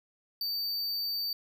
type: tone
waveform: square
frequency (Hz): 4604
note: D8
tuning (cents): -35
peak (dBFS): -31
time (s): 0.41-1.33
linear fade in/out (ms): 2
effects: none